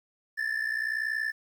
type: ring-modulated tone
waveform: triangle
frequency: 1760 Hz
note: A6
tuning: in tune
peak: -23 dBFS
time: 0.37-1.32 s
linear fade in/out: 20 ms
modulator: 30.4 Hz
effects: 10-bit